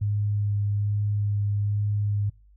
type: tone with vibrato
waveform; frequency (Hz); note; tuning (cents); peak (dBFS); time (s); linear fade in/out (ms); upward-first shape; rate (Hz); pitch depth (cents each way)
sine; 102.9; G#2; -16; -22; 0.01-2.3; 10; sine; 1.2; 11
effects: noise-tail reverb RT60 0.3 s tail -26 dB re dry + added 50 Hz sine -52 dBFS peak until 2.56 s